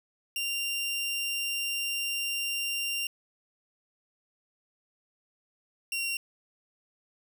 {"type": "tone pair in turn", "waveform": "sawtooth", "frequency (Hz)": [2780, 2753], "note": ["F7", "F7"], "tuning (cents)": [-9, -25], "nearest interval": "unison", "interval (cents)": 16, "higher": "first", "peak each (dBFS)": -26, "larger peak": "neither", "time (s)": [[0.36, 3.07], [5.92, 6.17]], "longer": "first", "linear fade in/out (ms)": 2, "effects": []}